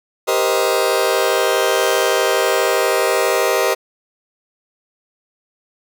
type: chord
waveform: sawtooth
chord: C minor seventh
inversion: second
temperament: just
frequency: 392.4 / 470.9 / 523.3 / 627.9 Hz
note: G4 / Bb4 / C5 / Eb5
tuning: +2 / +18 / 0 / +16 cents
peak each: -16 dBFS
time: 0.27-3.75 s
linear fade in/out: 20 ms
effects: none